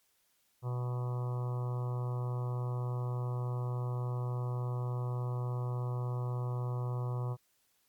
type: harmonic tone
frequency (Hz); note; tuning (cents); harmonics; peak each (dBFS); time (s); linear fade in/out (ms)
123.47; B2; 0; 1 / 3 / 4 / 5 / 6 / 7 / 8 / 9 / 10; -32 / -47 / -47 / -52 / -52 / -53 / -50 / -51 / -55; 0.62-7.37; 50
effects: white hiss -73 dBFS RMS until 7.88 s + MP3 96 kbps